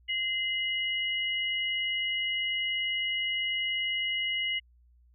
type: tone pair together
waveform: sine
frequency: 2067 / 2908 Hz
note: C7 / F#7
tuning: -22 / -31 cents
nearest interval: tritone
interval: 591 cents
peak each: -31 / -30 dBFS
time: 0.08-4.6 s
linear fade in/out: 20 ms
effects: added 60 Hz sine -58 dBFS peak until 5.14 s